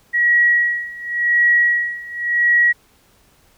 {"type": "tone with tremolo", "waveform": "sine", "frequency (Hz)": 1913, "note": "A#6", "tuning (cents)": 44, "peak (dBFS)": -10, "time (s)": [0.13, 2.73], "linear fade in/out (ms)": 20, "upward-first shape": "sine", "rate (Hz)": 0.91, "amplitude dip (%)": 90, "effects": ["pink hiss -55 dBFS RMS until 3.57 s"]}